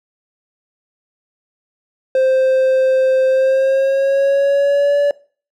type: tone with pitch glide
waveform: triangle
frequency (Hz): 523.3 to 574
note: C5 to D5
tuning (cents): 0 to -40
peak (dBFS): -9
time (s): 2.15-5.11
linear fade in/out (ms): 2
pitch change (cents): +160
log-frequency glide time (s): 3.27-4.98
effects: noise-tail reverb RT60 0.4 s tail -21 dB re dry